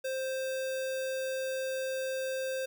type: tone with sample-and-hold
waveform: sine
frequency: 526 Hz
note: C5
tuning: 9 cents sharp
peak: -31 dBFS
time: 0.04-2.66 s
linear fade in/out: 10 ms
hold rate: 2100 Hz
effects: none